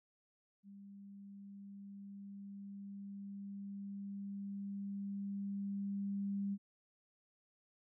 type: tone with level ramp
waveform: sine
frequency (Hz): 199.2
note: G3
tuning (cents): +28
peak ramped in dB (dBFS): -52 to -35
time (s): 0.63-6.58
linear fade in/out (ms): 50
effects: none